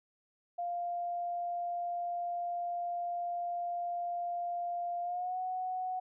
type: tone with pitch glide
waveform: sine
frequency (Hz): 698.5 to 740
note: F5 to F#5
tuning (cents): 0 to 0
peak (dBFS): -33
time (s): 0.58-6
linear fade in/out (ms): 10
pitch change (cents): +100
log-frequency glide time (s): 5.02-5.38
effects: none